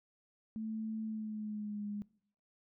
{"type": "tone with pitch glide", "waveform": "sine", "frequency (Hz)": [219.7, 206.2], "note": ["A3", "G#3"], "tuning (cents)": [-2, -12], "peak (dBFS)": -37, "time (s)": [0.56, 2.02], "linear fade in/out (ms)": 0, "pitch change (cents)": -110, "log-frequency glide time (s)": [1.03, 1.86], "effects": ["noise-tail reverb RT60 0.6 s tail -22 dB re dry"]}